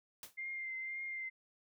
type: noise with exponential decay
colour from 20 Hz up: white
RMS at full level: -45 dBFS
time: 0.23-0.37 s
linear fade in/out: 1 ms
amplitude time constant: 30 ms
type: tone with vibrato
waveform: sine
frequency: 2098 Hz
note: C7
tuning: 4 cents sharp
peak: -39 dBFS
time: 0.37-1.3 s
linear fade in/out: 20 ms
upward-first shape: triangle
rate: 1.9 Hz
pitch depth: 28 cents each way
effects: none